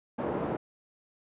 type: band-pass noise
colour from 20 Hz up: pink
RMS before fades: -32 dBFS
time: 0.18-0.57 s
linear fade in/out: 10 ms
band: 230 to 700 Hz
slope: 12 dB/octave
effects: resampled to 8000 Hz